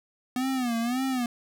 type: tone with vibrato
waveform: square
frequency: 246.9 Hz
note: B3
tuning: in tune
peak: -26 dBFS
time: 0.36-1.26 s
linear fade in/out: 2 ms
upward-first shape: sine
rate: 1.8 Hz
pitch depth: 130 cents each way
effects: none